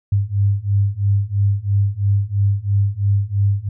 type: beating tone pair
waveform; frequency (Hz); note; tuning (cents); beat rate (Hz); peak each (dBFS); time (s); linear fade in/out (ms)
sine; 98.8 / 101.8; G2 / G#2; +14 / -34; 3; -18 / -17; 0.12-3.69; 5
effects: none